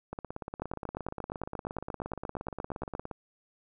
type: two click trains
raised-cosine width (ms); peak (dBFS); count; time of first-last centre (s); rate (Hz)
1; -23 / -20; 52 / 21; 0.13-3.112 / 0.62-2.951; 17.1 / 8.58
effects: none